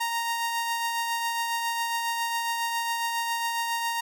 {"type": "tone with tremolo", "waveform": "sawtooth", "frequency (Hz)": 930, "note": "A#5", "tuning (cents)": -4, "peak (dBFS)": -21, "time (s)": [0, 4.01], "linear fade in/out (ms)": 10, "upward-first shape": "triangle", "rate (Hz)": 7.3, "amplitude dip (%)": 35, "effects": []}